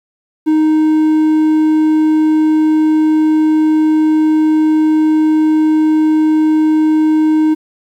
triangle tone, 311.1 Hz, D#4, in tune, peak -6 dBFS, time 0.46-7.55 s, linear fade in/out 20 ms, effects 8-bit

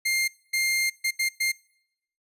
sawtooth tone bursts at uneven times, 2112 Hz, C7, 16 cents sharp, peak -19 dBFS, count 5, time 0.05-0.28 / 0.53-0.9 / 1.04-1.11 / 1.19-1.29 / 1.4-1.52 s, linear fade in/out 10 ms, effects noise-tail reverb RT60 0.8 s tail -25 dB re dry + resampled to 32000 Hz

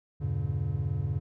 triangle chord, E diminished seventh, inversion none, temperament just, 82.41 / 98.89 / 118.67 / 142.4 Hz, E2 / G2 / Bb2 / Db3, 0 / +16 / +31 / +47 cents, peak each -33 / -30 / -33 / -30 dBFS, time 0.2-1.2 s, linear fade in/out 20 ms, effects none

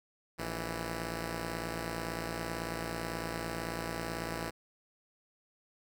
5% pulse tone pair together, 58.07 / 164.81 Hz, A#1 / E3, -6 / 0 cents, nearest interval octave + tritone, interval 1806 cents, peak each -27 dBFS, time 0.38-4.51 s, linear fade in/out 20 ms, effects none

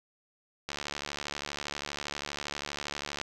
click train, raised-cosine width 0.2 ms, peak -17 dBFS, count 184, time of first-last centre 0.69-3.214 s, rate 72.5 Hz, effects none

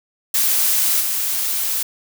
blue noise with level steps, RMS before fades -17 / -21 dBFS, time 0.34-1.83 s, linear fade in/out 5 ms, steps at 1 s, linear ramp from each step 10 ms, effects none

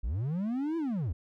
triangle linear two-way sweep, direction up then down, 43.32 to 339 to 65.7 Hz, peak -27 dBFS, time 0.03-1.13 s, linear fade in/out 10 ms, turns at 0.77 s, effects none

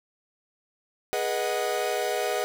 45% pulse chord, G# minor seventh, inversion none, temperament equal with one note detuned, 415.3 / 487.9 / 622.3 / 740 Hz, G#4 / B4 / D#5 / F#5, 0 / -21 / 0 / 0 cents, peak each -31 dBFS, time 1.13-2.44 s, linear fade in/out 0 ms, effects none

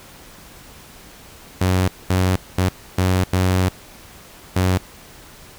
sawtooth tone bursts at uneven times, 92.5 Hz, F#2, in tune, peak -11 dBFS, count 6, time 1.61-1.88 / 2.1-2.36 / 2.58-2.69 / 2.98-3.24 / 3.33-3.69 / 4.56-4.78 s, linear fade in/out 5 ms, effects pink hiss -43 dBFS RMS until 5.58 s

